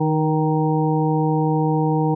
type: harmonic tone with a mistuned harmonic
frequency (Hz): 155.56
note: D#3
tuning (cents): 0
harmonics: 1 / 2 / 3 / 5 / 6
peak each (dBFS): -19 / -22 / -24 / -26 / -27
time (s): 0-2.15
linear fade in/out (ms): 10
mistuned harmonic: 3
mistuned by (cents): +20
effects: none